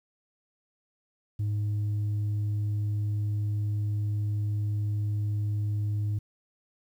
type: tone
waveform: sine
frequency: 104.2 Hz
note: G#2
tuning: 6 cents sharp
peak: -23 dBFS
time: 1.39-6.19 s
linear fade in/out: 10 ms
effects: tanh soft clip ceiling -25 dBFS + 10-bit